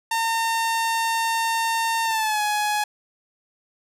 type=tone with pitch glide; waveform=sawtooth; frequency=910 to 839.3 Hz; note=A#5 to G#5; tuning=-42 to +18 cents; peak=-17 dBFS; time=0.11-2.84 s; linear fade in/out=5 ms; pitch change=-140 cents; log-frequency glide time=2.04-2.41 s; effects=resampled to 32000 Hz + 9-bit